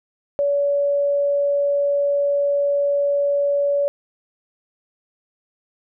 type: tone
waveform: sine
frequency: 569 Hz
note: C#5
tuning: 45 cents sharp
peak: -16 dBFS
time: 0.39-3.88 s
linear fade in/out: 0 ms
effects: none